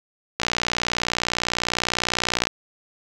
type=click train; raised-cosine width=0.2 ms; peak=-3 dBFS; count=125; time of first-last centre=0.4-2.47 s; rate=59.9 Hz; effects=none